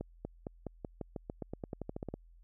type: accelerating click train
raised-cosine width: 2 ms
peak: -25 dBFS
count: 18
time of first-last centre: 0.01-2.14 s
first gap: 240 ms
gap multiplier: 0.91
effects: added 42 Hz sine -56 dBFS peak until 2.43 s